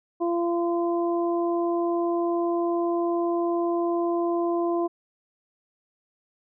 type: harmonic tone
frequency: 342.5 Hz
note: F4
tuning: 34 cents flat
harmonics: 1 / 2 / 3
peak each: -23 / -29 / -33 dBFS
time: 0.2-4.88 s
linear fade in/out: 20 ms
effects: none

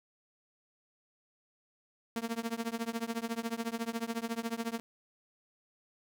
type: tone with tremolo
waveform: sawtooth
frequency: 230 Hz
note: A#3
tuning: 23 cents flat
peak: -26 dBFS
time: 2.16-4.8 s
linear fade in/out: 0 ms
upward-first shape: triangle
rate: 14 Hz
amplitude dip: 100%
effects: none

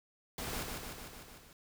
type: noise with echo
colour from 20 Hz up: pink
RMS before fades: -40 dBFS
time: 0.38-0.63 s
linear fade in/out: 2 ms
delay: 150 ms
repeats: 6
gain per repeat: -3 dB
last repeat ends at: 1.53 s
effects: none

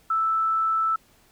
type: tone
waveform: sine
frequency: 1318.5 Hz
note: E6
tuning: in tune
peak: -20 dBFS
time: 0.1-0.96 s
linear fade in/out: 5 ms
effects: pink hiss -59 dBFS RMS until 1.31 s

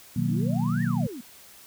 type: chord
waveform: sine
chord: B major seventh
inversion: none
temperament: equal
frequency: 123.47 / 155.56 / 185 / 233.1 Hz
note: B2 / D#3 / F#3 / A#3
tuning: 0 / 0 / 0 / 0 cents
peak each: -28 dBFS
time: 0.16-1.07 s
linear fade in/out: 5 ms
type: exponential two-way sweep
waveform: sine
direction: up then down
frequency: 220 to 1900 to 220 Hz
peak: -35 dBFS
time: 0.24-1.21 s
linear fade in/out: 5 ms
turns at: 0.83 s
effects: white hiss -50 dBFS RMS until 1.66 s

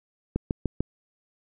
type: click train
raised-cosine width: 3 ms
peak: -12 dBFS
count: 4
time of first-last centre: 0.36-0.806 s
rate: 6.73 Hz
effects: none

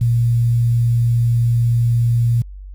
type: tone with quantisation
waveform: sine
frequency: 117.9 Hz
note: A#2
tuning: 20 cents sharp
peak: -12 dBFS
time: 0.01-2.42 s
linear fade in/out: 5 ms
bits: 7
effects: added 48 Hz sine -31 dBFS peak until 2.74 s

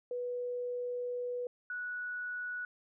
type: tone pair in turn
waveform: sine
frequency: 490.8 / 1470.7 Hz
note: B4 / F#6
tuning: -11 / -11 cents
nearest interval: octave + perfect fifth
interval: 1900 cents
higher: second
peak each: -34 / -36 dBFS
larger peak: first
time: 0.11-1.47 / 1.7-2.65 s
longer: first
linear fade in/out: 2 ms
effects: none

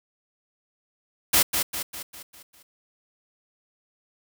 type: noise with echo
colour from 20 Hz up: white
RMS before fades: -18 dBFS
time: 1.33-1.43 s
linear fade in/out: 10 ms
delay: 200 ms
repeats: 6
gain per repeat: -6 dB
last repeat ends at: 2.63 s
effects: none

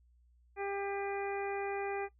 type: harmonic tone with a mistuned harmonic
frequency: 398.1 Hz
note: G4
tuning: 27 cents sharp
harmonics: 1 / 2 / 3 / 4 / 5 / 6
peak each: -37 / -39 / -48 / -48 / -47 / -46 dBFS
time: 0.56-2.09 s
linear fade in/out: 50 ms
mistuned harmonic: 6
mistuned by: +20 cents
effects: noise-tail reverb RT60 0.1 s tail -18 dB re dry + added 60 Hz sine -63 dBFS peak until 2.19 s

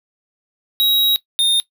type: tone pair in turn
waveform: square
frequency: 3825 / 3657 Hz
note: A#7 / A#7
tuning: +44 / -34 cents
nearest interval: minor second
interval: 78 cents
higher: first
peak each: -13 dBFS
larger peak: neither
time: 0.8-1.16 / 1.39-1.6 s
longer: first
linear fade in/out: 0 ms
effects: noise-tail reverb RT60 0.1 s tail -17 dB re dry

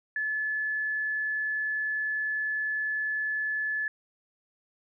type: tone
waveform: sine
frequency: 1725 Hz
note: A6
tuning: 35 cents flat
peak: -27 dBFS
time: 0.16-3.88 s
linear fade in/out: 2 ms
effects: none

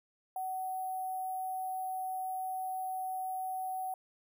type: tone with sample-and-hold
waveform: sine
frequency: 751 Hz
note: F#5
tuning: 26 cents sharp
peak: -34 dBFS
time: 0.36-3.94 s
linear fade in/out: 2 ms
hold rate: 11025 Hz
effects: none

